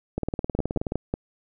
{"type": "two click trains", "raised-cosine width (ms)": 2, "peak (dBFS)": [-13, -11], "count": [15, 4], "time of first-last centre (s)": [[0.18, 0.921], [0.59, 1.139]], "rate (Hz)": [18.9, 5.46], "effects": []}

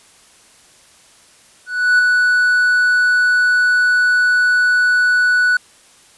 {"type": "tone with ADSR envelope", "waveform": "triangle", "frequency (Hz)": 1480, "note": "F#6", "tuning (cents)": 0, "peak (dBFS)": -6, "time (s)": [1.66, 5.57], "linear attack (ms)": 330, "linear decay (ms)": 4, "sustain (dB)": -3, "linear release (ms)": 4, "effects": ["white hiss -48 dBFS RMS until 6.17 s", "resampled to 24000 Hz"]}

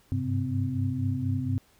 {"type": "tone cluster", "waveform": "sine", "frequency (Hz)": [98.1, 102.3, 132, 257.2], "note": ["G2", "G#2", "C3", "C4"], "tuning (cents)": [2, -26, 16, -30], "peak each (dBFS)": -31, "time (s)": [0.12, 1.58], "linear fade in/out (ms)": 0, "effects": ["pink hiss -62 dBFS RMS until 1.79 s"]}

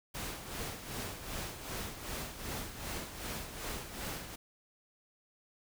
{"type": "noise with tremolo", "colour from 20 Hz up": "pink", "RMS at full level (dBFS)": -39, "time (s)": [0.14, 4.36], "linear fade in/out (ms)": 10, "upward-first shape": "sine", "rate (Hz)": 2.6, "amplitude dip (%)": 60, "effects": []}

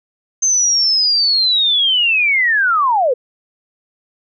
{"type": "linear sweep", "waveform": "sine", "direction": "down", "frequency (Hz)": [6300, 462.7], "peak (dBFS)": -11, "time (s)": [0.42, 3.14], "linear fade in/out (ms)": 10, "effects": []}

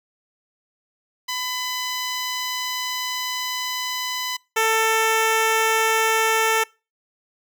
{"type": "tone pair in turn", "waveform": "10% pulse", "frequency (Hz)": [1004, 444.8], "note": ["B5", "A4"], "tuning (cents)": [28, 19], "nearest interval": "octave + major second", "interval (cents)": 1409, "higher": "first", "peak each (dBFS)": [-16, -9], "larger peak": "second", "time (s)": [[1.28, 4.37], [4.56, 6.64]], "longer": "first", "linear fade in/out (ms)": 10, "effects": ["noise-tail reverb RT60 0.3 s tail -25 dB re dry"]}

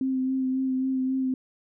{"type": "tone with vibrato", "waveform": "sine", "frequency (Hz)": 261.6, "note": "C4", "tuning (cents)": 0, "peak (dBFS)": -23, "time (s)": [0.01, 1.34], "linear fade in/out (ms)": 2, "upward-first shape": "sine", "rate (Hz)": 3.7, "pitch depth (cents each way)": 19, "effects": []}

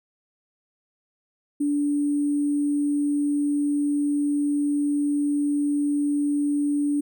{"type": "tone with sample-and-hold", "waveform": "sine", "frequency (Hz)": 290, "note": "D4", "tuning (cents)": -22, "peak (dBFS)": -20, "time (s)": [1.6, 7.01], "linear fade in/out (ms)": 10, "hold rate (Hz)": 8820, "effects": []}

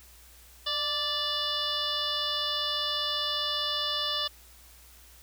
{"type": "harmonic tone with a mistuned harmonic", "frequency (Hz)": 585, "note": "D5", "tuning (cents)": -7, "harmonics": [1, 2, 3, 5, 6, 7, 8, 9], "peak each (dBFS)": [-40, -36, -40, -34, -31, -39, -38, -39], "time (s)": [0.66, 4.28], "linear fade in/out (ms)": 10, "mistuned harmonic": 1, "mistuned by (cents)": 34, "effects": ["added 60 Hz sine -55 dBFS peak until 5.22 s", "white hiss -55 dBFS RMS until 5.22 s"]}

